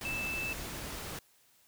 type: tone in noise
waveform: sine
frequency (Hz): 2637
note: E7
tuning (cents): 0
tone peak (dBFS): -34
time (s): 0.05-0.53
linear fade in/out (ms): 2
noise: pink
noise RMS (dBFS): -41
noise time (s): 0.01-1.19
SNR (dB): +4
effects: white hiss -66 dBFS RMS until 1.67 s